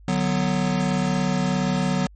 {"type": "chord", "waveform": "square", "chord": "B minor", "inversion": "first", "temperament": "just", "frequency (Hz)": [148.16, 185.21, 246.9], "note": ["D3", "F#3", "B3"], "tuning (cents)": [16, 2, 0], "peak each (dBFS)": [-27, -23, -27], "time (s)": [0.08, 2.07], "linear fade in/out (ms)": 2, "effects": ["added 50 Hz sine -44 dBFS peak until 2.15 s", "MP3 32 kbps"]}